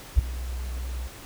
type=tone with ADSR envelope; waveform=sine; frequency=62.2 Hz; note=B1; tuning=13 cents sharp; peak=-10 dBFS; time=0.16-1.09 s; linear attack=28 ms; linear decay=9 ms; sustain=-19 dB; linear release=30 ms; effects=pink hiss -44 dBFS RMS until 1.25 s